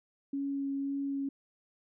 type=tone with vibrato; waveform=sine; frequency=277.2 Hz; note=C#4; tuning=in tune; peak=-31 dBFS; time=0.33-1.29 s; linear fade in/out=5 ms; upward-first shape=sine; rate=1.9 Hz; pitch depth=9 cents each way; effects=none

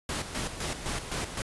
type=noise with tremolo; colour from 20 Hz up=pink; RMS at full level=-32 dBFS; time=0.09-1.42 s; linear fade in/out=2 ms; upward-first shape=square; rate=3.9 Hz; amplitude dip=60%; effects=resampled to 24000 Hz

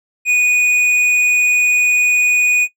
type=tone with tanh clipping; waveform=sine; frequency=2471 Hz; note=D#7; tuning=13 cents flat; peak=-11 dBFS; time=0.25-2.68 s; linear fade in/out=50 ms; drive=8 dB; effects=noise-tail reverb RT60 0.1 s tail -19 dB re dry

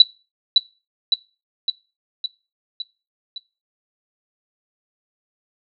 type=tone with echo; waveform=sine; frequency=3951 Hz; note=B7; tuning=in tune; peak=-4 dBFS; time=0-0.02 s; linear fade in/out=2 ms; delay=560 ms; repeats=6; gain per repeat=-4 dB; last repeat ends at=3.38 s; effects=noise-tail reverb RT60 0.3 s tail -19 dB re dry

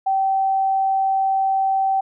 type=tone; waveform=sine; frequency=773 Hz; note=G5; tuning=24 cents flat; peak=-16 dBFS; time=0.06-2.01 s; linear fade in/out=10 ms; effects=none

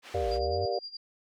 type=band-pass noise; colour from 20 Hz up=white; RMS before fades=-48 dBFS; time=0.02-0.4 s; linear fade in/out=50 ms; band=300 to 3400 Hz; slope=12 dB/octave
type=linear two-way sweep; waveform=triangle; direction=down then up; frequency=97.8 to 51.4 to 97.8 Hz; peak=-31 dBFS; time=0.14-0.66 s; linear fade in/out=10 ms; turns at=0.28 s
type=chord; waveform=sine; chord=G minor seventh; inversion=none; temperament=just; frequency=392 / 470.4 / 588 / 705.6 Hz; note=G4 / Bb4 / D5 / F5; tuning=0 / +16 / +2 / +18 cents; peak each=-33 dBFS; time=0.14-0.79 s; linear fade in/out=5 ms
type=tone with tremolo; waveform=sine; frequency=4786 Hz; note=D8; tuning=32 cents sharp; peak=-36 dBFS; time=0.31-0.97 s; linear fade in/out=5 ms; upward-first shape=sine; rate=9.6 Hz; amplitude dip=85%
effects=none

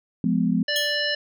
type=chord; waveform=sine; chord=F diminished; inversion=none; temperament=just; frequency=174.61 / 209.5 / 251.4 Hz; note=F3 / Ab3 / Cb4; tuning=0 / +15 / +31 cents; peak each=-23 dBFS; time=0.24-0.63 s; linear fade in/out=2 ms
type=harmonic tone; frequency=587.3 Hz; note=D5; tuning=in tune; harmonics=1 / 3 / 5 / 7 / 9; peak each=-29 / -26 / -28 / -30 / -30 dBFS; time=0.68-1.15 s; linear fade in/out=5 ms
type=tone with exponential decay; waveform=sawtooth; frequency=3264 Hz; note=G#7; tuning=31 cents flat; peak=-19 dBFS; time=0.76-1.05 s; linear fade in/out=1 ms; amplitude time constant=62 ms
effects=none

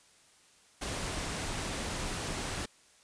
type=noise; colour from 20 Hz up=pink; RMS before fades=-36 dBFS; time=0.81-2.66 s; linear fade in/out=10 ms; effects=white hiss -62 dBFS RMS until 3.03 s + resampled to 22050 Hz

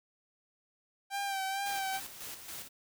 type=tone with vibrato; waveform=sawtooth; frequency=784 Hz; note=G5; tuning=in tune; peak=-29 dBFS; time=1.1-2.01 s; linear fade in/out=50 ms; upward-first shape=sine; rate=2.2 Hz; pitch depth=38 cents each way
type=noise with tremolo; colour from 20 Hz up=white; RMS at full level=-43 dBFS; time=1.65-2.69 s; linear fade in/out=20 ms; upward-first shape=square; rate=3.6 Hz; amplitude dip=50%
effects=none

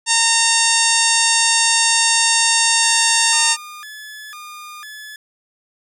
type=harmonic tone; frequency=916 Hz; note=A#5; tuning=31 cents flat; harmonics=1 / 2 / 3 / 4 / 5 / 6 / 7 / 8 / 9 / 10; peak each=-22 / -22 / -22 / -22 / -22 / -22 / -22 / -22 / -22 / -22 dBFS; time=0.06-3.57 s; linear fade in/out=50 ms
type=tone with vibrato; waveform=sawtooth; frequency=1444 Hz; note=F#6; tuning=43 cents flat; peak=-29 dBFS; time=2.83-5.16 s; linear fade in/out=2 ms; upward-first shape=square; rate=1 Hz; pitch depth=300 cents each way
effects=none

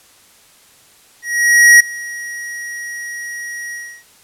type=tone with ADSR envelope; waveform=square; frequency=1900 Hz; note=A#6; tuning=33 cents sharp; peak=-3 dBFS; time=1.22-4.04 s; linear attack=580 ms; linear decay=8 ms; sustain=-22 dB; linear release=310 ms; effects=white hiss -48 dBFS RMS until 4.23 s + low-pass 12000 Hz 12 dB/octave

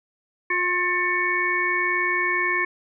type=harmonic tone with a mistuned harmonic; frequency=356.2 Hz; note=F4; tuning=34 cents sharp; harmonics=1 / 3 / 5 / 6; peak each=-30 / -27 / -24 / -24 dBFS; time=0.5-2.65 s; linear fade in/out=5 ms; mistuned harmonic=6; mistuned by=+70 cents; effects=none

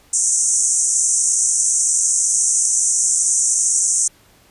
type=band-pass noise; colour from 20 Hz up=pink; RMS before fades=-17 dBFS; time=0.13-4.08 s; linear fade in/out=5 ms; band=6000 to 9200 Hz; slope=96 dB/octave; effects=pink hiss -52 dBFS RMS until 4.5 s + resampled to 32000 Hz

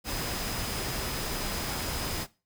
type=tone in noise; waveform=sine; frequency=5030 Hz; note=D#8; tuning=18 cents sharp; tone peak=-42 dBFS; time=0.04-2.27 s; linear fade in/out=50 ms; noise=pink; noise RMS=-33 dBFS; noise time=0.04-2.27 s; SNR=-12 dB; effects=noise-tail reverb RT60 0.3 s tail -19 dB re dry

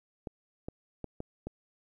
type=clicks; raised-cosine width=2 ms; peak=-24 dBFS; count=5; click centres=0.272 / 0.685 / 1.043 / 1.204 / 1.47 s; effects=11-bit

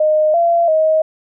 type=tone with pitch steps; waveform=sine; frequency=616 / 682 / 630 Hz; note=D#5 / F5 / D#5; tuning=-17 / -41 / +21 cents; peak=-10 dBFS; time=0-1.02 s; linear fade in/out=5 ms; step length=340 ms; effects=none

